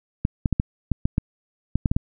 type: clicks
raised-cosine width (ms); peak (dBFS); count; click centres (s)
5; -7; 11; 0.251 / 0.458 / 0.527 / 0.599 / 0.917 / 1.055 / 1.181 / 1.756 / 1.858 / 1.915 / 1.965
effects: none